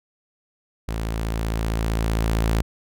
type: tone with level ramp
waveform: sawtooth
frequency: 55.4 Hz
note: A1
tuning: 13 cents sharp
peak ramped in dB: -21 to -14 dBFS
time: 0.88-2.62 s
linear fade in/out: 5 ms
effects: none